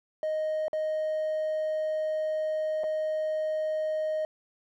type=tone with dropouts; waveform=triangle; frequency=622.3 Hz; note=D#5; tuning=in tune; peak=-24 dBFS; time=0.23-4.25 s; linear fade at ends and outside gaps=1 ms; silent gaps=0.682-0.731 / 2.835-2.84 s; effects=tanh soft clip ceiling -21 dBFS